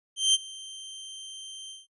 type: tone with ADSR envelope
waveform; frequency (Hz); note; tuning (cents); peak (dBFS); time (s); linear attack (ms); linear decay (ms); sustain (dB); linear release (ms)
sawtooth; 3136; G7; 0; -14; 0.16-1.87; 180; 31; -22; 170
effects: noise-tail reverb RT60 0.1 s tail -25 dB re dry + resampled to 24000 Hz